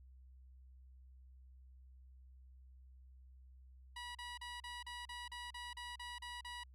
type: tone bursts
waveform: 15% pulse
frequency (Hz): 970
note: B5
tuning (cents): -31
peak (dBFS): -39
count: 12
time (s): 3.96-6.636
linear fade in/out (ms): 5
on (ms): 190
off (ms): 36
effects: added 64 Hz sine -57 dBFS peak until 6.74 s + low-pass 9000 Hz 12 dB/octave